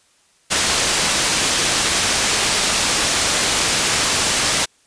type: low-pass noise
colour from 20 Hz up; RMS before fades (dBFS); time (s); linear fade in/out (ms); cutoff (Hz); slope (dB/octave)
white; -18; 0.5-4.66; 20; 7700; 12
effects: white hiss -57 dBFS RMS until 4.86 s + resampled to 22050 Hz